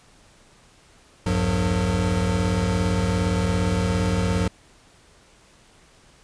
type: tone cluster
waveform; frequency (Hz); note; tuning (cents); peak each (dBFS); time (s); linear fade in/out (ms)
square; 60.2 / 82.1 / 99.5 / 180.6 / 454.1; B1 / E2 / G2 / F#3 / A#4; -44 / -6 / +26 / -42 / -45; -31 / -29 / -25 / -26 / -31; 1.26-4.48; 5
effects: pink hiss -54 dBFS RMS until 6.23 s + resampled to 22050 Hz

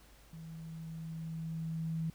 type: tone with level ramp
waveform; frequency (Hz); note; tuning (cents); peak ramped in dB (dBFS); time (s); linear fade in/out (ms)
sine; 162; E3; -30; -45 to -32; 0.33-2.1; 2
effects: added 50 Hz sine -60 dBFS peak until 2.14 s + pink hiss -62 dBFS RMS until 2.14 s

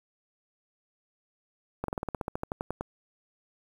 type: slowing click train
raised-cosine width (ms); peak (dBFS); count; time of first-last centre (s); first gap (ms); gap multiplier
1; -17; 15; 1.84-2.81; 43; 1.07
effects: 8-bit

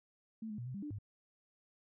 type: tone with pitch steps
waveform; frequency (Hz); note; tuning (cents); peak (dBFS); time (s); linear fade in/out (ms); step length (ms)
sine; 221.6 / 211.5 / 120.7 / 127.8 / 199.6 / 296.4 / 103; A3 / G#3 / B2 / C3 / G3 / D4 / G#2; +13 / +32 / -39 / -40 / +32 / +16 / -14; -40; 0.42-0.987; 5; 81
effects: none

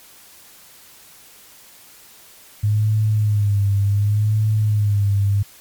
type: tone with vibrato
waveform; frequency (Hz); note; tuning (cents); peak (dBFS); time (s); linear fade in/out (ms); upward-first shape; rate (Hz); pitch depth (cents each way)
sine; 103.83; G#2; 0; -14; 2.63-5.43; 10; sine; 0.68; 67
effects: white hiss -46 dBFS RMS until 5.6 s + MP3 96 kbps

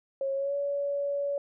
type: tone with pitch glide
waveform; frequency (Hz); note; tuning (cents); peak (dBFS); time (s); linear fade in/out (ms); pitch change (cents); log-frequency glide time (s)
sine; 544 to 566.8; C#5 to C#5; -33 to +38; -27; 0.21-1.38; 2; +71; 0.34-0.55
effects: none

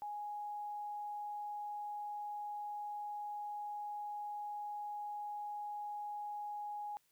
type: tone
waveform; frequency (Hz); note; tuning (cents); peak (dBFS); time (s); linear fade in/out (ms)
sine; 830.6; G#5; 0; -40; 0.02-6.97; 0
effects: white hiss -75 dBFS RMS until 7.11 s

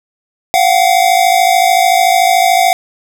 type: tone pair together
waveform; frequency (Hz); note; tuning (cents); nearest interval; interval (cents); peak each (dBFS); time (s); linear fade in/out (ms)
square; 698.5 / 752.1; F5 / F#5; 0 / +28; minor second; 128; -11; 0.54-2.73; 0
effects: none

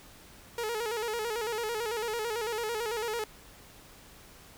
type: tone with vibrato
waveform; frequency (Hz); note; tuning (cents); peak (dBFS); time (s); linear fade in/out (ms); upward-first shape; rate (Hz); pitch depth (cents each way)
sawtooth; 450; A4; +39; -27; 0.58-3.24; 2; square; 9; 83
effects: pink hiss -53 dBFS RMS until 4.57 s

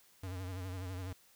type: tone with vibrato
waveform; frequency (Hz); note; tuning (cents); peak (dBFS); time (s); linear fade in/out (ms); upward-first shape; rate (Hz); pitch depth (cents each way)
square; 92.5; F#2; 0; -40; 0.23-1.13; 5; sine; 12; 67
effects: white hiss -65 dBFS RMS until 1.35 s

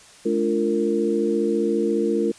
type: tone cluster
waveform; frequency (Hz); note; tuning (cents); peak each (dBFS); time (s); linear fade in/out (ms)
sine; 214.4 / 290.6 / 345.3 / 459.7; A3 / D4 / F4 / A#4; -45 / -18 / -20 / -24; -25 / -27 / -23 / -23; 0.25-2.32; 10
effects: white hiss -48 dBFS RMS until 2.38 s + resampled to 22050 Hz

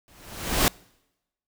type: noise with exponential growth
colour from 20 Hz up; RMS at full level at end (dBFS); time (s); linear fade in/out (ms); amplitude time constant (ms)
pink; -17; 0.08-0.68; 0; 130
effects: noise-tail reverb RT60 0.9 s tail -26 dB re dry

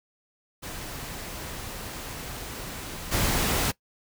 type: noise with level steps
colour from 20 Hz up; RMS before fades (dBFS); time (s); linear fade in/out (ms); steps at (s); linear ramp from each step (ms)
pink; -37 / -25; 0.62-3.72; 20; 3.11; 20
effects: noise-tail reverb RT60 0.1 s tail -20 dB re dry

